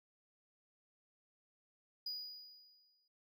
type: tone with exponential decay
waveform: triangle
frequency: 4917 Hz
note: D#8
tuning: 21 cents flat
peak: -37 dBFS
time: 2.06-3.08 s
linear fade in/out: 5 ms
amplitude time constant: 220 ms
effects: none